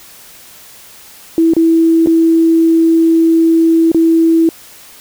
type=tone with dropouts; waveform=sine; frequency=328.1 Hz; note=E4; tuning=8 cents flat; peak=-6 dBFS; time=1.38-4.49 s; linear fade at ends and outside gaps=1 ms; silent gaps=1.536-1.566 / 2.061-2.071 / 3.917-3.946 s; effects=white hiss -38 dBFS RMS until 5 s